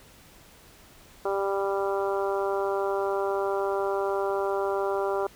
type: harmonic tone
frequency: 197 Hz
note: G3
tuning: 9 cents sharp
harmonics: 2 / 3 / 4 / 5 / 6 / 7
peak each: -27 / -31 / -33 / -35 / -37 / -38 dBFS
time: 1.25-5.27 s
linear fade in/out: 5 ms
effects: pink hiss -53 dBFS RMS until 5.35 s